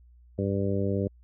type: harmonic tone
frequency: 98.7 Hz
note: G2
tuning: 12 cents sharp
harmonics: 1 / 2 / 3 / 4 / 5 / 6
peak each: -29 / -30 / -34 / -32 / -33 / -37 dBFS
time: 0.38-1.08 s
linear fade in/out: 10 ms
effects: added 60 Hz sine -52 dBFS peak until 1.23 s